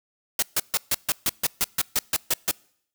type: noise bursts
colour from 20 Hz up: white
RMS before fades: -22 dBFS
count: 13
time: 0.39-2.512 s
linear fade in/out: 2 ms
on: 34 ms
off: 140 ms
effects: noise-tail reverb RT60 0.7 s tail -26 dB re dry